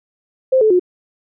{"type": "tone with pitch steps", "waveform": "sine", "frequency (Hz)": [522, 433.9, 360.7], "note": ["C5", "A4", "F#4"], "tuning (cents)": [-4, -24, -44], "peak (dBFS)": -9, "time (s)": [0.52, 0.796], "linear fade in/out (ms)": 10, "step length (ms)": 92, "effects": []}